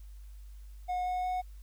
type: tone with pitch steps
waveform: triangle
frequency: 725 / 729.2 / 733.4 Hz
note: F#5 / F#5 / F#5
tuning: -35 / -25 / -15 cents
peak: -28 dBFS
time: 0.88-1.42 s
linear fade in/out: 20 ms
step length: 180 ms
effects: added 50 Hz sine -45 dBFS peak until 1.62 s + white hiss -67 dBFS RMS until 1.62 s